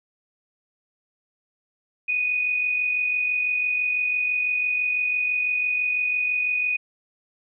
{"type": "tone pair together", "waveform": "sine", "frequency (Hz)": [2480, 2526], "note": ["D#7", "D#7"], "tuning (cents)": [-6, 26], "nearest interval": "unison", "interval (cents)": 32, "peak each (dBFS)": [-21, -32], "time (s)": [2.08, 6.77], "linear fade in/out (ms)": 10, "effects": []}